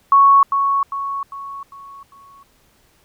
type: tone with echo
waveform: sine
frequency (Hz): 1108.7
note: C#6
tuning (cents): 0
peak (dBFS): -7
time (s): 0.12-0.43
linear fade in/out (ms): 2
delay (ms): 400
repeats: 5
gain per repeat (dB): -7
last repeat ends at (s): 2.43
effects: pink hiss -57 dBFS RMS until 3.04 s